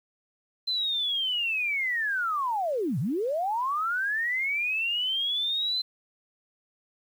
sine linear two-way sweep, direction down then up, 4095 to 110 to 4095 Hz, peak -25 dBFS, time 0.67-5.82 s, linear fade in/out 10 ms, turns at 2.99 s, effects 9-bit

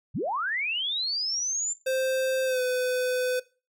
sine linear sweep, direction up, 72.7 to 7310 Hz, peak -26 dBFS, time 0.14-1.74 s, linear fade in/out 20 ms
square tone with pitch glide, 523.3 to 503.7 Hz, C5 to B4, 0 to +34 cents, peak -25 dBFS, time 1.86-3.4 s, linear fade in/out 10 ms, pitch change -66 cents, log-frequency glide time 2.45-2.61 s
effects noise-tail reverb RT60 0.3 s tail -19 dB re dry

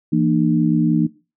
sine tone cluster, 166.2 / 232.7 / 302.7 Hz, E3 / A#3 / D#4, +15 / -3 / -48 cents, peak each -18 dBFS, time 0.12-1.07 s, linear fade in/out 10 ms, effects noise-tail reverb RT60 0.3 s tail -19 dB re dry

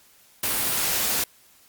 white noise, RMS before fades -24 dBFS, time 0.43-1.24 s, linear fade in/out 5 ms, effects white hiss -56 dBFS RMS until 1.68 s + Opus 48 kbps

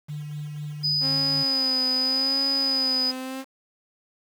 sine tone with tremolo, 148.9 Hz, D3, 24 cents sharp, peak -29 dBFS, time 0.08-1.44 s, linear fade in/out 20 ms, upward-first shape triangle, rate 4 Hz, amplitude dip 35%
sine tone, 4978 Hz, D#8, in tune, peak -21 dBFS, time 0.83-3.12 s, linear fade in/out 20 ms
sawtooth tone with vibrato, 264.9 Hz, C4, 22 cents sharp, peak -27 dBFS, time 1-3.45 s, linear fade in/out 50 ms, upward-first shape sine, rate 0.84 Hz, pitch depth 48 cents each way
effects 8-bit

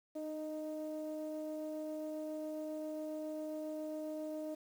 triangle ring-modulated tone, 155.56 Hz, D#3, in tune, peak -34 dBFS, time 0.15-4.55 s, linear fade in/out 10 ms, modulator 463 Hz, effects high-pass 100 Hz 12 dB/octave + 10-bit

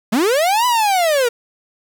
45% pulse linear two-way sweep, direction up then down, 196 to 1005 to 458.3 Hz, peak -13 dBFS, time 0.12-1.29 s, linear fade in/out 10 ms, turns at 0.66 s, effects 9-bit

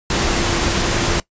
sine tone in noise, 342.3 Hz, F4, 35 cents flat, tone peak -26 dBFS, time 0.1-1.2 s, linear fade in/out 2 ms, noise pink, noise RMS -18 dBFS, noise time 0.1-1.2 s, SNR -11 dB, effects noise-tail reverb RT60 0.1 s tail -20 dB re dry + resampled to 16000 Hz

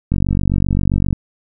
click train, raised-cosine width 5 ms, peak -4 dBFS, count 49, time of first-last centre 0.12-1.128 s, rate 47.6 Hz, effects none

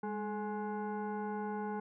sine tone with frequency modulation, 204.8 Hz, G#3, 24 cents flat, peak -35 dBFS, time 0.03-1.8 s, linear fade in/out 5 ms, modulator 632 Hz, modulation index 1.3, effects none

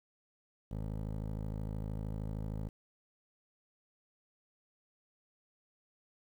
15% pulse tone with low-pass filter, 53.1 Hz, G#1, 39 cents sharp, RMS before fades -39 dBFS, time 0.71-2.69 s, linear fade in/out 5 ms, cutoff 630 Hz, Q 0.61, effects 10-bit

